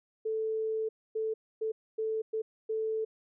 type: tone bursts at uneven times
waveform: sine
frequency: 440 Hz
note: A4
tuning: in tune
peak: -29 dBFS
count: 6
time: 0.25-0.89 / 1.15-1.34 / 1.61-1.72 / 1.98-2.22 / 2.33-2.42 / 2.69-3.05 s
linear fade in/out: 10 ms
effects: none